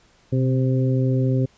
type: harmonic tone with a mistuned harmonic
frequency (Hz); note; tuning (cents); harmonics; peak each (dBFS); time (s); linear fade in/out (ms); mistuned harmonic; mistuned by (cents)
130.8; C3; 0; 1 / 2 / 3 / 4; -18 / -24 / -28 / -30; 0.32-1.46; 10; 1; -39
effects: pink hiss -57 dBFS RMS until 1.57 s + resampled to 16000 Hz